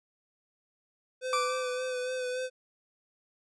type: tone with vibrato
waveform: square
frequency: 506 Hz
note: B4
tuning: 42 cents sharp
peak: -32 dBFS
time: 1.21-2.5 s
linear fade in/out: 50 ms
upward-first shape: sine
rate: 3.5 Hz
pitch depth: 26 cents each way
type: tone with exponential decay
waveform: 40% pulse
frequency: 1171 Hz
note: D6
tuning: 5 cents flat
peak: -24 dBFS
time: 1.33-2.3 s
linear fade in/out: 1 ms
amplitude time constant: 210 ms
effects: resampled to 22050 Hz